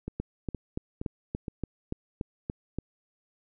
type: two click trains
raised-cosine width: 3 ms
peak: -21 / -18 dBFS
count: 4 / 10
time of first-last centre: 0.08-1.482 / 0.2-2.786 s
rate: 2.14 / 3.48 Hz
effects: none